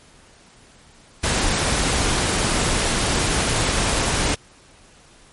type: noise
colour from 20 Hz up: pink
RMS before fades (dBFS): -20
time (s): 1.23-4.35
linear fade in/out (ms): 10
effects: pink hiss -50 dBFS RMS until 5.32 s + MP3 48 kbps